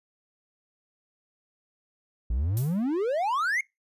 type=exponential sweep; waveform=triangle; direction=up; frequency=53 to 2217 Hz; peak=-22 dBFS; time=2.3-3.61 s; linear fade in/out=5 ms
type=noise with exponential decay; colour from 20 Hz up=violet; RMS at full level=-32 dBFS; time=2.57-2.86 s; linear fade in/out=0 ms; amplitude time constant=62 ms
effects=noise-tail reverb RT60 0.2 s tail -24 dB re dry + resampled to 32000 Hz